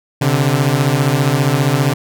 sawtooth beating tone pair, 130.81 / 145.81 Hz, C3 / D3, 0 / -12 cents, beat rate 15 Hz, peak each -11 dBFS, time 0.21-1.94 s, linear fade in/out 10 ms, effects none

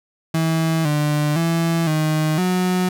35% pulse tone with pitch steps, 162.1 / 148.9 / 166.3 / 155.3 / 182.6 Hz, E3 / D3 / E3 / D#3 / F#3, -29 / +24 / +16 / -3 / -23 cents, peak -15 dBFS, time 0.34-2.89 s, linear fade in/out 5 ms, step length 510 ms, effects none

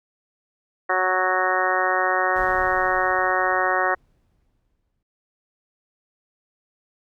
harmonic tone, 185 Hz, F#3, in tune, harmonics 2 / 3 / 4 / 5 / 6 / 7 / 8 / 9 / 10, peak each -29 / -27 / -25 / -31 / -25 / -29 / -28 / -31 / -25 dBFS, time 0.89-3.95 s, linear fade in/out 10 ms
brown noise with exponential decay, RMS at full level -34 dBFS, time 2.36-5.03 s, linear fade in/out 2 ms, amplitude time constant 580 ms
effects none

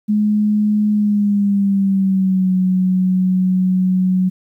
sine tone with pitch glide, 210.2 to 185.12 Hz, G#3 to F#3, +21 to +1 cents, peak -12 dBFS, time 0.08-4.3 s, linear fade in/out 20 ms, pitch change -220 cents, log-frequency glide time 0.91-2.53 s, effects 9-bit

